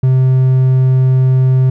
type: tone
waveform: triangle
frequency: 130 Hz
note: C3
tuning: 11 cents flat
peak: -5 dBFS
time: 0.03-1.7 s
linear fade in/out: 5 ms
effects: none